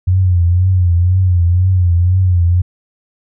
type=tone with vibrato; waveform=sine; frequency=89.8 Hz; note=F2; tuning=49 cents sharp; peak=-8 dBFS; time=0.07-2.62 s; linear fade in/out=10 ms; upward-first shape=triangle; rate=2 Hz; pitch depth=94 cents each way; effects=none